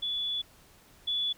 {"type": "tone pair in turn", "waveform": "sine", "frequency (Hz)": [3434, 3434], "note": ["A7", "A7"], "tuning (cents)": [-43, -43], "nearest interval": "unison", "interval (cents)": 0, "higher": "neither", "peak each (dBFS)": [-29, -27], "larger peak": "second", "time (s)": [[0.02, 0.42], [1.07, 1.33]], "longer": "first", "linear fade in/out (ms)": 10, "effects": ["pink hiss -58 dBFS RMS until 1.37 s"]}